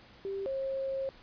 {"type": "tone pair in turn", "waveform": "sine", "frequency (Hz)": [392, 537.4], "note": ["G4", "C5"], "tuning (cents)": [0, 46], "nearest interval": "perfect fourth", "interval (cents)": 546, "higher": "second", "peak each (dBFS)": [-33, -31], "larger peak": "second", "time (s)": [[0.25, 0.46], [0.46, 1.09]], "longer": "second", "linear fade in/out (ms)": 0, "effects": ["pink hiss -56 dBFS RMS until 1.22 s", "resampled to 11025 Hz"]}